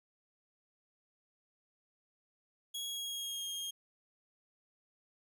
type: tone with pitch glide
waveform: sawtooth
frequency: 3322 to 3237 Hz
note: G#7 to G#7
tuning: 0 to -45 cents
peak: -35 dBFS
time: 2.74-3.71 s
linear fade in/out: 10 ms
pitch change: -45 cents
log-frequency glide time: 2.86-3.46 s
effects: none